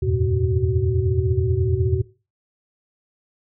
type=tone cluster; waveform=sine; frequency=81.7 / 91.1 / 107.3 / 121.9 / 376.6 Hz; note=E2 / F#2 / A2 / B2 / F#4; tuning=-15 / -26 / -43 / -22 / +31 cents; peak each=-24 dBFS; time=0.02-2.02 s; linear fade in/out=10 ms; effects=noise-tail reverb RT60 0.3 s tail -17 dB re dry